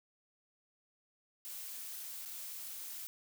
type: noise with dropouts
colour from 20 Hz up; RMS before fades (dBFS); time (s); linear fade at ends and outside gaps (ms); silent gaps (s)
blue; -45; 1.45-3.07; 0; 2.251-2.258
effects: none